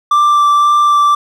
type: tone with vibrato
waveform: triangle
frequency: 1174.7 Hz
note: D6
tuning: in tune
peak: -5 dBFS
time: 0.11-1.15 s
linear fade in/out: 5 ms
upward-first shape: sine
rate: 1.9 Hz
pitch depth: 9 cents each way
effects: none